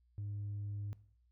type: tone with tanh clipping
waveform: triangle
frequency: 102.4 Hz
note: G#2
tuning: 24 cents flat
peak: -39 dBFS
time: 0.18-0.93 s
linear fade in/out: 0 ms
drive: 6 dB
effects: noise-tail reverb RT60 0.6 s tail -20 dB re dry + added 60 Hz sine -68 dBFS peak until 1.31 s